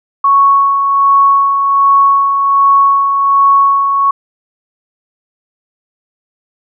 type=tone with tremolo; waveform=sine; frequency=1108.7 Hz; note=C#6; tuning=in tune; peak=-4 dBFS; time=0.24-4.11 s; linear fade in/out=5 ms; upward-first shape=sine; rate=1.3 Hz; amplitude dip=45%; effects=none